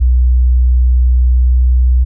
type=tone with pitch glide; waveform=sine; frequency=62 to 62.36 Hz; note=B1 to B1; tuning=+7 to +17 cents; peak=-6 dBFS; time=0-2.05 s; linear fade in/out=20 ms; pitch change=+10 cents; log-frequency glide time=1.33-1.6 s; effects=none